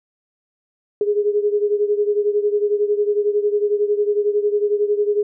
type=beating tone pair; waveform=sine; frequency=411.6 / 422.6 Hz; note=G#4 / G#4; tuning=-16 / +30 cents; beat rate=11 Hz; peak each=-17 / -21 dBFS; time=1.01-5.23 s; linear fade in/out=2 ms; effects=none